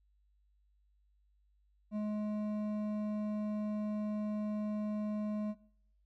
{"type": "tone with hard clipping", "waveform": "sine", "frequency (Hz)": 211, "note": "G#3", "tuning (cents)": 28, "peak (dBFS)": -35, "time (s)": [1.91, 5.55], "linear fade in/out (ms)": 50, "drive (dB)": 8, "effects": ["noise-tail reverb RT60 0.7 s tail -21 dB re dry", "added 50 Hz sine -68 dBFS peak until 6.05 s"]}